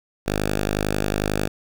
5% pulse tone, 51.1 Hz, G#1, 27 cents flat, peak -10 dBFS, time 0.26-1.48 s, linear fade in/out 10 ms, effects none

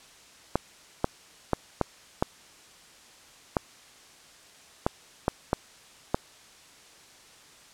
clicks, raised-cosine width 1 ms, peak -8 dBFS, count 10, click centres 0.556 / 1.044 / 1.533 / 1.813 / 2.225 / 3.568 / 4.865 / 5.281 / 5.531 / 6.145 s, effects white hiss -53 dBFS RMS until 7.73 s + low-pass 8000 Hz 12 dB/octave

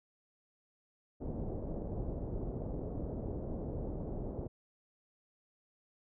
pink low-pass noise, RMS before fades -39 dBFS, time 1.2-4.48 s, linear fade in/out 20 ms, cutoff 600 Hz, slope 24 dB/octave, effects none

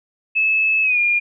sine tone with pitch glide, 2603 to 2415 Hz, E7 to D7, -22 to +48 cents, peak -14 dBFS, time 0.35-1.2 s, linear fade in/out 20 ms, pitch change -130 cents, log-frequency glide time 0.82-0.99 s, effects none

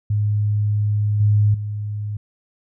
sine tone with level steps, 104.5 Hz, G#2, 11 cents sharp, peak -16 / -12 / -23 dBFS, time 0.1-2.17 s, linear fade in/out 5 ms, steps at 1.2 / 1.54 s, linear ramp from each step 5 ms, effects none

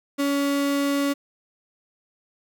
35% pulse tone, 281.7 Hz, C#4, 28 cents sharp, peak -19 dBFS, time 0.18-1.14 s, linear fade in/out 20 ms, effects 10-bit

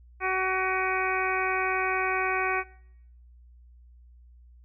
harmonic tone with a mistuned harmonic, 375.9 Hz, F#4, 27 cents sharp, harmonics 1 / 2 / 3 / 4 / 5 / 6 / 7, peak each -32 / -31 / -31 / -32 / -34 / -33 / -35 dBFS, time 0.2-2.64 s, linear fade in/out 50 ms, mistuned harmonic 7, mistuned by -90 cents, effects noise-tail reverb RT60 0.8 s tail -24 dB re dry + added 60 Hz sine -50 dBFS peak until 4.64 s

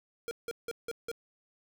square tone bursts, 466.2 Hz, A#4, in tune, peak -35 dBFS, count 5, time 0.28-1.115 s, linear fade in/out 0 ms, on 31 ms, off 170 ms, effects none

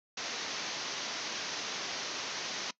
white low-pass noise, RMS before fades -38 dBFS, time 0.17-2.71 s, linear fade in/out 5 ms, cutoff 6400 Hz, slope 96 dB/octave, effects noise-tail reverb RT60 0.1 s tail -20 dB re dry + high-pass 200 Hz 12 dB/octave

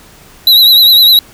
square tone with vibrato, 3918 Hz, B7, 15 cents flat, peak -3 dBFS, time 0.47-1.19 s, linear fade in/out 2 ms, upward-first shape triangle, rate 9.9 Hz, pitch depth 76 cents each way, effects pink hiss -39 dBFS RMS until 1.33 s

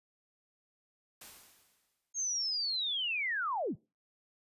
white noise with exponential decay, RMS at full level -48 dBFS, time 1.21-2.13 s, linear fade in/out 5 ms, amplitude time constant 200 ms
sine linear sweep, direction down, 6550 to 82.41 Hz, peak -31 dBFS, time 2.14-3.76 s, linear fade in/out 50 ms
effects noise-tail reverb RT60 0.3 s tail -24 dB re dry + resampled to 32000 Hz

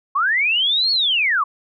sine linear two-way sweep, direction up then down, 1052 to 4409 to 1052 Hz, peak -15 dBFS, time 0.15-1.44 s, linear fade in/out 10 ms, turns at 0.91 s, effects none

